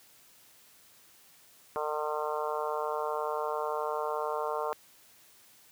harmonic tone, 151.5 Hz, D#3, 46 cents flat, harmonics 3 / 4 / 5 / 6 / 7 / 8 / 9, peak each -35 / -36 / -39 / -38 / -37 / -41 / -43 dBFS, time 1.76-4.73 s, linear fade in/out 0 ms, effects white hiss -59 dBFS RMS until 5.71 s + high-pass 60 Hz 12 dB/octave

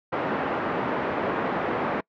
pink band-pass noise, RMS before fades -27 dBFS, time 0.12-2.01 s, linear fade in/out 10 ms, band 270 to 1500 Hz, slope 12 dB/octave, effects noise-tail reverb RT60 0.1 s tail -26 dB re dry + low-pass 3000 Hz 12 dB/octave

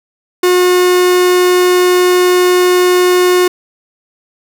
45% pulse tone, 361.2 Hz, F#4, 42 cents flat, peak -7 dBFS, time 0.43-3.48 s, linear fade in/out 5 ms, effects none

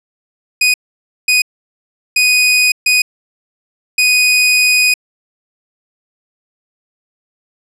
sawtooth tone bursts at uneven times, 2488 Hz, D#7, 1 cent flat, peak -5 dBFS, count 5, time 0.61-0.74 / 1.28-1.42 / 2.16-2.72 / 2.86-3.02 / 3.98-4.94 s, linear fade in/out 5 ms, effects low-pass 12000 Hz 12 dB/octave

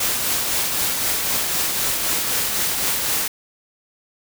white noise with tremolo, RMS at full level -20 dBFS, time 0-3.28 s, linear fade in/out 5 ms, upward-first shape triangle, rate 3.9 Hz, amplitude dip 35%, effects none

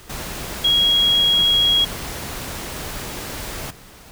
sine tone in noise, 3300 Hz, G#7, 12 cents flat, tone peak -13 dBFS, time 0.64-1.85 s, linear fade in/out 10 ms, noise pink, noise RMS -30 dBFS, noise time 0.09-3.71 s, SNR +14 dB, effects pink hiss -44 dBFS RMS until 4.11 s

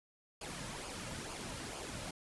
pink noise with flanger, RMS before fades -44 dBFS, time 0.41-2.11 s, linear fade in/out 5 ms, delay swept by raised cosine 0.51 to 2.71 ms, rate 2.2 Hz, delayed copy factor -0.55, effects resampled to 24000 Hz

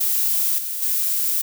violet noise with level steps, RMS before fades -20 / -27 / -21 dBFS, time 0-1.42 s, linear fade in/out 10 ms, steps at 0.58 / 0.82 s, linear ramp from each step 5 ms, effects none

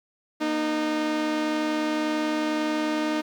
sawtooth tone pair together, 235.8 / 307.1 Hz, A#3 / D#4, +20 / -23 cents, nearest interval perfect fourth, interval 457 cents, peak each -29 / -20 dBFS, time 0.4-3.22 s, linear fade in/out 20 ms, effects low-pass 5000 Hz 12 dB/octave + 9-bit

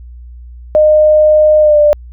sine tone with pitch glide, 612 to 593.9 Hz, D#5 to D5, -29 to +19 cents, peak -4 dBFS, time 0.75-1.93 s, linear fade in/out 0 ms, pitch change -52 cents, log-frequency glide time 1.6-1.78 s, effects added 60 Hz sine -29 dBFS peak until 2.12 s

